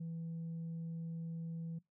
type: tone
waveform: sine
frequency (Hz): 165.2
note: E3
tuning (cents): +4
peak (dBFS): -38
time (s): 0-1.79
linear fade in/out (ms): 10
effects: noise-tail reverb RT60 0.2 s tail -23 dB re dry + tanh soft clip ceiling -38 dBFS